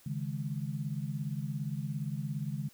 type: chord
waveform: sine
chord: C# suspended second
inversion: none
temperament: just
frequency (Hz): 138.59 / 155.92 / 207.9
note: C#3 / D#3 / G#3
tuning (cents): 0 / +4 / +2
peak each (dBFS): -36 / -37 / -40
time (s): 0.06-2.69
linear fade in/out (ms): 5
effects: white hiss -61 dBFS RMS until 2.73 s